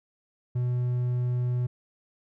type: tone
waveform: triangle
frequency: 123.47 Hz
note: B2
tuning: in tune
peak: -22 dBFS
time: 0.55-1.67 s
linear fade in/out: 10 ms
effects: none